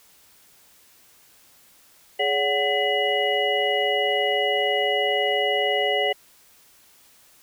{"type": "tone cluster", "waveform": "sine", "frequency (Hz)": [418.1, 566, 740, 2007, 2905], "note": ["G#4", "C#5", "F#5", "B6", "F#7"], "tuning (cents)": [12, 36, 0, 27, -32], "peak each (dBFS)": -26, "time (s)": [2.19, 6.13], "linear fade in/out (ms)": 10, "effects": ["white hiss -55 dBFS RMS until 7.42 s"]}